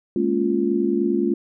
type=chord; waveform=sine; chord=Bb minor seventh; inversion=third; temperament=just; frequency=209.8 / 233.1 / 279.7 / 349.6 Hz; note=Ab3 / Bb3 / Db4 / F4; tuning=+18 / 0 / +16 / +2 cents; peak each=-24 / -26 / -24 / -21 dBFS; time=0.16-1.34 s; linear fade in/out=2 ms; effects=none